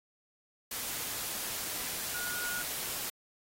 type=tone in noise; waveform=sine; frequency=1443 Hz; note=F#6; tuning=44 cents flat; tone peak=-37 dBFS; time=2.14-2.62 s; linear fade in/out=5 ms; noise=white; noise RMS=-37 dBFS; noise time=0.71-3.1 s; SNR=-3 dB; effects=AAC 48 kbps